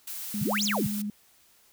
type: noise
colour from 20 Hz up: blue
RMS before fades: -37 dBFS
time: 0.07-1.02 s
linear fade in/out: 5 ms
type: tone with vibrato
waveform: sine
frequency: 207.1 Hz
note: G#3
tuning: 5 cents flat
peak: -29 dBFS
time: 0.34-1.1 s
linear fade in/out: 2 ms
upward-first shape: sine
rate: 19 Hz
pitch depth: 20 cents each way
type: exponential two-way sweep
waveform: sine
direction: up then down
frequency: 107.8 to 7459 to 107.8 Hz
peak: -26 dBFS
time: 0.41-0.87 s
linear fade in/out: 5 ms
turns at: 0.64 s
effects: white hiss -61 dBFS RMS until 1.72 s